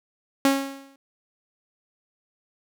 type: tone with exponential decay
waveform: sawtooth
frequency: 273.7 Hz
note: C#4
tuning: 22 cents flat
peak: -11 dBFS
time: 0.45-0.96 s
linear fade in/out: 2 ms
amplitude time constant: 110 ms
effects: none